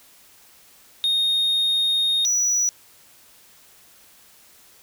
sine tone pair in turn, 3705 / 5881 Hz, A#7 / F#8, -11 / -11 cents, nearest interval minor sixth, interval 800 cents, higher second, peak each -15 dBFS, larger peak neither, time 1.04-2.25 / 2.25-2.69 s, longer first, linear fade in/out 0 ms, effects tanh soft clip ceiling -17 dBFS + white hiss -52 dBFS RMS until 4.82 s

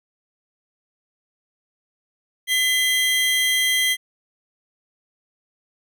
45% pulse tone pair together, 2025 / 3217 Hz, B6 / G7, +43 / +44 cents, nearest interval minor sixth, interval 801 cents, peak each -20 dBFS, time 2.47-3.97 s, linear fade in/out 50 ms, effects none

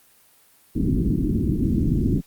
white low-pass noise, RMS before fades -21 dBFS, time 0.75-2.21 s, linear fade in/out 10 ms, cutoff 320 Hz, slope 48 dB/octave, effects white hiss -56 dBFS RMS until 2.26 s + Opus 32 kbps

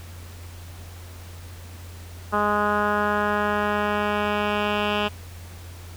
10% pulse tone with low-pass filter sweep, 207.7 Hz, G#3, in tune, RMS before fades -23 dBFS, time 2.32-5.09 s, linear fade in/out 20 ms, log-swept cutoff 1300 to 2800 Hz, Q 3, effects added 87 Hz sine -38 dBFS peak until 5.96 s + pink hiss -46 dBFS RMS until 5.96 s

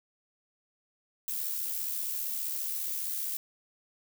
violet noise with amplitude modulation, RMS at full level -32 dBFS, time 1.28-3.37 s, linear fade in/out 0 ms, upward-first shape sine, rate 75 Hz, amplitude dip 40%, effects none

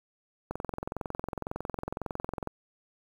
click train, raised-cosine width 1 ms, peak -19 dBFS, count 44, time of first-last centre 0.51-2.473 s, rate 21.9 Hz, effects 8-bit

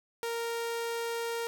sawtooth tone, 464.7 Hz, A#4, 5 cents flat, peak -28 dBFS, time 0.23-1.47 s, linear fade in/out 0 ms, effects none

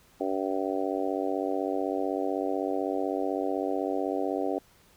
harmonic tone, 95.9 Hz, G2, 37 cents flat, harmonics 3 / 4 / 5 / 6 / 7 / 8, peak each -32 / -33 / -34 / -35 / -35 / -36 dBFS, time 0.2-4.59 s, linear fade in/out 10 ms, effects pink hiss -60 dBFS RMS until 4.96 s

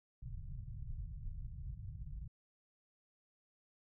pink low-pass noise, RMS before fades -45 dBFS, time 0.22-2.28 s, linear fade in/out 5 ms, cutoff 150 Hz, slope 48 dB/octave, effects none

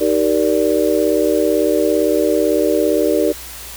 sine chord, Eb major seventh, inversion none, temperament just, 311.1 / 388.9 / 466.7 / 583.4 Hz, Eb4 / G4 / Bb4 / D5, 0 / -14 / +2 / -12 cents, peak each -18 dBFS, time 0-3.33 s, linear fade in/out 20 ms, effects added 60 Hz sine -39 dBFS peak until 3.76 s + white hiss -33 dBFS RMS until 3.76 s

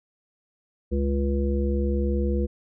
harmonic tone, 69.6 Hz, C#2, 8 cents sharp, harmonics 1 / 3 / 5 / 7, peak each -23 / -28 / -30 / -31 dBFS, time 0.91-2.47 s, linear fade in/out 20 ms, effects none

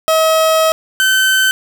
30% pulse tone pair in turn, 639 / 1534.4 Hz, D#5 / G6, +46 / -37 cents, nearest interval octave + minor third, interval 1517 cents, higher second, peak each -7 dBFS, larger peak neither, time 0.08-0.72 / 1-1.51 s, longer first, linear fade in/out 0 ms, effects none

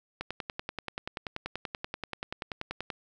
click train, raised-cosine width 0.3 ms, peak -18 dBFS, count 29, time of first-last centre 0.21-2.902 s, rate 10.4 Hz, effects none

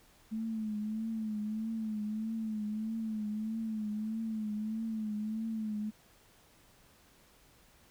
sine tone with vibrato, 217.5 Hz, A3, 20 cents flat, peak -33 dBFS, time 0.31-5.91 s, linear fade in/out 20 ms, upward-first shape triangle, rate 1.6 Hz, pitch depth 68 cents each way, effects pink hiss -63 dBFS RMS until 7.9 s

